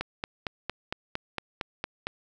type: click train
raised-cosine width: 0.3 ms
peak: -14 dBFS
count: 10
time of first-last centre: 0.01-2.069 s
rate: 4.37 Hz
effects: none